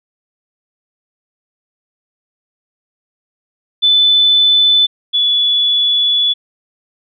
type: tone pair in turn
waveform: sine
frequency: 3506 / 3426 Hz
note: A7 / A7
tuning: -7 / -47 cents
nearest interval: unison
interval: 40 cents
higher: first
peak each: -7 / -10 dBFS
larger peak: first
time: 3.82-4.87 / 5.13-6.34 s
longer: second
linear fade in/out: 20 ms
effects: none